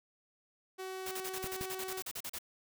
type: tone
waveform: sawtooth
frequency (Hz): 376.6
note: F#4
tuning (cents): +31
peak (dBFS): -36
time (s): 0.78-2.02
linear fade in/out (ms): 20
type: noise bursts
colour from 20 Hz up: white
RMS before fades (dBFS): -41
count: 15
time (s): 1.06-2.387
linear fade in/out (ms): 5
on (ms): 53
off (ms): 38
type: clicks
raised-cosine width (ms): 3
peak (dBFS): -29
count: 2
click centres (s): 1.443 / 1.611
effects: none